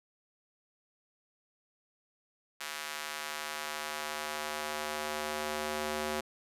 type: tone with high-pass filter sweep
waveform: square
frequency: 75.7 Hz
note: D#2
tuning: 47 cents flat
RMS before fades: -37 dBFS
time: 2.6-6.21 s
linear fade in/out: 10 ms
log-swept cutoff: 1500 to 380 Hz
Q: 0.75
effects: resampled to 32000 Hz